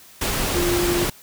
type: tone in noise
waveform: sine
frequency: 349.2 Hz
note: F4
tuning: in tune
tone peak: -20 dBFS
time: 0.55-1.05 s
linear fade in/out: 5 ms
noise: pink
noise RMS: -23 dBFS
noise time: 0.21-1.1 s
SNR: 0 dB
effects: white hiss -47 dBFS RMS until 1.22 s